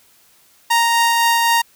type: tone with tremolo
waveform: sawtooth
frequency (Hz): 931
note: A#5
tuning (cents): -2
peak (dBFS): -8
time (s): 0.7-1.62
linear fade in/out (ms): 10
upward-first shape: triangle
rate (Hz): 3.9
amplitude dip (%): 25
effects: white hiss -53 dBFS RMS until 1.75 s

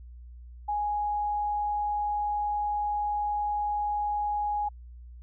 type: tone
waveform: sine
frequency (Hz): 830.6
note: G#5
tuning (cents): 0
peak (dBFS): -26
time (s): 0.68-4.69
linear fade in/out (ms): 10
effects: added 60 Hz sine -43 dBFS peak until 5.22 s

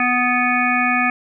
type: harmonic tone with a mistuned harmonic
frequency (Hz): 246.9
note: B3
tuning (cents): 0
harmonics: 1 / 3 / 5 / 7 / 9 / 10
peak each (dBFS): -22 / -22 / -22 / -22 / -22 / -22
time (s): 0-1.1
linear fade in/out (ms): 2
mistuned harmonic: 5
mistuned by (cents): +16
effects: none

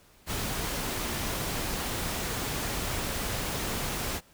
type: noise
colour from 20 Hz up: pink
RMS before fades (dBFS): -32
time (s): 0.26-4.21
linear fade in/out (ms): 50
effects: pink hiss -59 dBFS RMS until 4.33 s

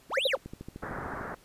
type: linear two-way sweep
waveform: triangle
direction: up then down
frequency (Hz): 53.5 to 4030 to 53.5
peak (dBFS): -26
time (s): 0.09-0.38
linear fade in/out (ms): 50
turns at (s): 0.26
type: tone bursts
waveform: sine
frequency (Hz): 536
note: C5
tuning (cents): +42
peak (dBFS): -21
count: 3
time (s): 0.17-0.353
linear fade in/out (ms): 5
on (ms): 21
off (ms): 60
type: click train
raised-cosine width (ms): 3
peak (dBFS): -27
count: 11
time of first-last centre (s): 0.46-1.212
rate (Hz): 13.3
type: low-pass noise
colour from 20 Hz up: white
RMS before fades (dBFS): -38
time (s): 0.82-1.35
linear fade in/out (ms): 10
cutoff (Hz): 1700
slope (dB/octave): 48
effects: pink hiss -59 dBFS RMS until 1.44 s + resampled to 32000 Hz

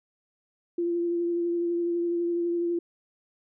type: tone with vibrato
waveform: sine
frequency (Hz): 343.8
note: F4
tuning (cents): -27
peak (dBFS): -24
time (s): 0.78-2.79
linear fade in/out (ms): 5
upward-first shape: triangle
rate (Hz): 12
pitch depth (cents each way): 20
effects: none

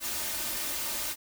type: noise with comb filter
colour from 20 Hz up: white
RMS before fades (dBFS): -33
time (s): 0-1.16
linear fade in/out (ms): 50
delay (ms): 3.3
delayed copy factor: +0.6
effects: none

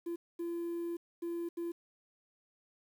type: tone bursts at uneven times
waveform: triangle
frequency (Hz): 341.1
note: F4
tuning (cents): -41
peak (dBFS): -32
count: 4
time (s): 0.06-0.16 / 0.39-0.97 / 1.22-1.49 / 1.57-1.72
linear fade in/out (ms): 10
effects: tanh soft clip ceiling -30 dBFS + 10-bit

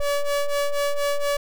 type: ring-modulated tone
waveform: square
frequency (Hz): 285.9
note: D4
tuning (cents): -46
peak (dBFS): -18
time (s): 0-1.37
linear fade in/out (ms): 5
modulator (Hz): 288
effects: none

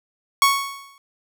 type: tone with exponential decay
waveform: sawtooth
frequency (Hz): 1108.7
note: C#6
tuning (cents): 0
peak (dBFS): -7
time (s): 0.42-0.98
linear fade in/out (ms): 1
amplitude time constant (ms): 120
effects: none

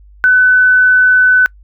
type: tone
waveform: sine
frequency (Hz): 1504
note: F#6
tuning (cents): +28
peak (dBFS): -5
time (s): 0.24-1.46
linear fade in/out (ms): 0
effects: noise-tail reverb RT60 0.1 s tail -26 dB re dry + added 50 Hz sine -38 dBFS peak until 1.63 s

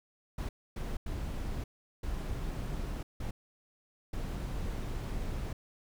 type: noise bursts at uneven times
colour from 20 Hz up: brown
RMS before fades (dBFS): -36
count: 6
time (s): 0.38-0.49 / 0.76-0.97 / 1.06-1.64 / 2.03-3.03 / 3.2-3.31 / 4.13-5.53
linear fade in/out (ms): 5
effects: none

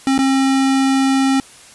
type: tone with dropouts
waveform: square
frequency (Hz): 268.5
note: C4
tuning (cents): +45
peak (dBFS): -13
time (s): 0.07-1.4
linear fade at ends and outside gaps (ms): 1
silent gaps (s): 0.179-0.189
effects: white hiss -42 dBFS RMS until 1.74 s + resampled to 24000 Hz

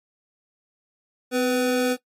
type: tone pair together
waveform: square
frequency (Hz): 254.9 / 496.2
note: C4 / B4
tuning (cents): -45 / +8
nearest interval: octave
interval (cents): 1153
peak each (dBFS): -24 / -23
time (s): 1.31-1.97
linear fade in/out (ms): 50
effects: noise-tail reverb RT60 0.1 s tail -19 dB re dry + AAC 48 kbps

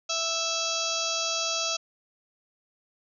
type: harmonic tone with a mistuned harmonic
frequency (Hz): 659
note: E5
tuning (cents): -1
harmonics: 1 / 2 / 4 / 5 / 6 / 7 / 8 / 9 / 10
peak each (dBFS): -35 / -35 / -35 / -35 / -35 / -35 / -35 / -35 / -35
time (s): 0.09-1.77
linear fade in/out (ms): 10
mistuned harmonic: 9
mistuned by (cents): -16
effects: none

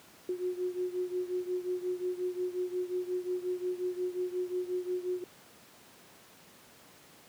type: beating tone pair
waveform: sine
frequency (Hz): 361 / 366.6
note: F#4 / F#4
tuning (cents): -43 / -16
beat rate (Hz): 5.6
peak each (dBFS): -33 / -36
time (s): 0.29-5.24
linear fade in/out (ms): 2
effects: pink hiss -56 dBFS RMS until 7.28 s + high-pass 150 Hz 12 dB/octave

